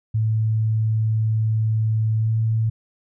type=tone with pitch glide; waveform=sine; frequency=110 to 111.6 Hz; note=A2 to A2; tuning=0 to +25 cents; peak=-17 dBFS; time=0.14-2.7 s; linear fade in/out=10 ms; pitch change=+25 cents; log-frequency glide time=2.17-2.32 s; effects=none